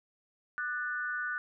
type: tone with amplitude modulation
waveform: sine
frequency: 1480 Hz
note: F#6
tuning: in tune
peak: -28 dBFS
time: 0.58-1.38 s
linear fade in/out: 0 ms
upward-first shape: sine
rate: 282 Hz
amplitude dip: 85%
effects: none